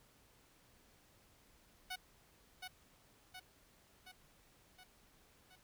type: tone with echo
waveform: 10% pulse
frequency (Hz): 740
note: F#5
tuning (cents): 0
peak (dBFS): -33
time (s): 1.9-1.96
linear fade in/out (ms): 10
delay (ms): 720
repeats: 5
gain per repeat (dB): -4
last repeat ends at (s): 5.56
effects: pink hiss -68 dBFS RMS until 5.63 s